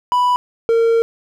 triangle tone pair in turn, 987.8 / 458.7 Hz, B5 / A#4, 0 / -28 cents, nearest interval octave + minor second, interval 1328 cents, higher first, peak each -10 / -9 dBFS, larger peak second, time 0.12-0.36 / 0.69-1.02 s, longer second, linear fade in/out 0 ms, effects none

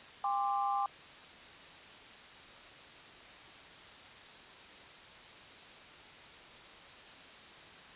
sine chord, G suspended fourth, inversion none, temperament equal with one note detuned, 802.3 / 1046.5 / 1174.7 Hz, G5 / C6 / D6, +40 / 0 / 0 cents, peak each -32 / -37 / -36 dBFS, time 0.24-0.86 s, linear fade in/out 2 ms, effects white hiss -52 dBFS RMS until 7.95 s + resampled to 8000 Hz

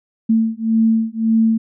sine beating tone pair, 223.1 / 224.9 Hz, A3 / A3, +24 / +38 cents, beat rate 1.8 Hz, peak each -16 dBFS, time 0.29-1.58 s, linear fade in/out 10 ms, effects none

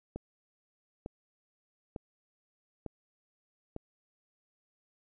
click train, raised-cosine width 2 ms, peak -25 dBFS, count 5, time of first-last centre 0.16-3.764 s, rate 1.11 Hz, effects none

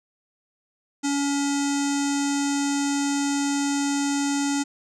square tone with low-pass filter, 282.4 Hz, C#4, 32 cents sharp, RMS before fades -24 dBFS, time 1.03-4.64 s, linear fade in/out 20 ms, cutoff 7200 Hz, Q 5, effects none

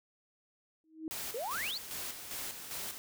sine tone with exponential growth, 317.5 Hz, D#4, 35 cents sharp, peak -33 dBFS, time 0.84-1.08 s, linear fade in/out 1 ms, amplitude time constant 52 ms
white noise with tremolo, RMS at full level -40 dBFS, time 1.11-2.98 s, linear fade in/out 0 ms, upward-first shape square, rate 2.5 Hz, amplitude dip 50%
sine exponential sweep, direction up, 423.9 to 4771 Hz, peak -35 dBFS, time 1.34-1.78 s, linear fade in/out 5 ms
effects none

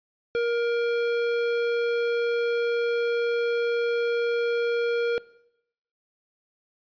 triangle tone with hard clipping, 471 Hz, A#4, 18 cents sharp, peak -24 dBFS, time 0.35-5.18 s, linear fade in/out 0 ms, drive 17 dB, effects noise-tail reverb RT60 0.8 s tail -21 dB re dry + resampled to 11025 Hz

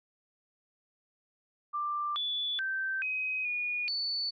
sine tone with pitch steps, 1183 / 3451 / 1555 / 2524 / 2450 / 4479 Hz, D6 / A7 / G6 / D#7 / D#7 / C#8, +12 / -34 / -14 / +24 / -27 / +17 cents, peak -30 dBFS, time 1.73-4.31 s, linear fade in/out 20 ms, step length 430 ms, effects none

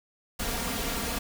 pink noise with comb filter, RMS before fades -31 dBFS, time 0.39-1.19 s, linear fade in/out 10 ms, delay 4.3 ms, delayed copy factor +0.6, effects none

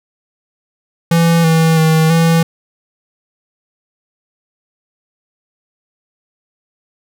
square tone with pitch steps, 167.4 / 162.2 / 159.4 / 165.2 Hz, E3 / E3 / D#3 / E3, +27 / -28 / +42 / +4 cents, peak -9 dBFS, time 1.11-2.43 s, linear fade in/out 5 ms, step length 330 ms, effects none

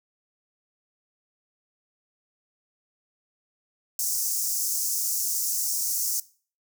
pink high-pass noise, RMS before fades -27 dBFS, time 3.99-6.2 s, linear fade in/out 2 ms, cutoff 5500 Hz, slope 48 dB/octave, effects noise-tail reverb RT60 0.4 s tail -19 dB re dry

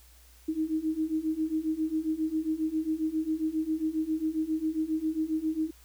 sine beating tone pair, 311.1 / 318.5 Hz, D#4 / D#4, 0 / +41 cents, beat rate 7.4 Hz, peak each -31 / -29 dBFS, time 0.48-5.71 s, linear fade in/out 10 ms, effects added 60 Hz sine -55 dBFS peak until 5.84 s + white hiss -59 dBFS RMS until 5.84 s

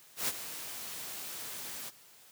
white noise with ADSR envelope, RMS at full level -30 dBFS, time 0.16-1.91 s, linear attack 120 ms, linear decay 35 ms, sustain -12 dB, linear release 29 ms, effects white hiss -58 dBFS RMS until 2.31 s + high-pass 100 Hz 12 dB/octave

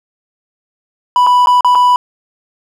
triangle tone with dropouts, 987.8 Hz, B5, in tune, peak -4 dBFS, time 1.16-1.96 s, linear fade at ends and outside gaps 1 ms, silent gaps 1.266-1.27 / 1.46-1.471 / 1.608-1.646 / 1.75-1.754 s, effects none

